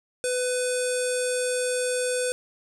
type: tone with low-pass filter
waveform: square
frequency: 500 Hz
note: B4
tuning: 21 cents sharp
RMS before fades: -26 dBFS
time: 0.24-2.32 s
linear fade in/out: 0 ms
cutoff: 8800 Hz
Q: 6.4
effects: none